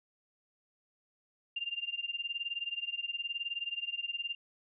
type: tone with tremolo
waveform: sine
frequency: 2794 Hz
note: F7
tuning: in tune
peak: -31 dBFS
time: 1.56-4.35 s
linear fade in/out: 5 ms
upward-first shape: sine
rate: 19 Hz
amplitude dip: 90%
effects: none